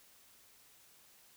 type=silence; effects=white hiss -63 dBFS RMS until 1.36 s